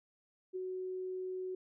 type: tone with ADSR envelope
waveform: sine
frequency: 371.1 Hz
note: F#4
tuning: 5 cents sharp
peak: -35 dBFS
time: 0.53-1.55 s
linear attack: 29 ms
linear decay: 14 ms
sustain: -2 dB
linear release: 4 ms
effects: none